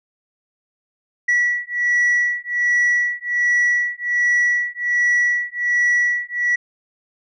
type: beating tone pair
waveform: sine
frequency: 1942 / 1943.3 Hz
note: B6 / B6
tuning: -30 / -28 cents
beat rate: 1.3 Hz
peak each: -17 / -17 dBFS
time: 1.28-6.56 s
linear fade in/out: 10 ms
effects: tanh soft clip ceiling -12 dBFS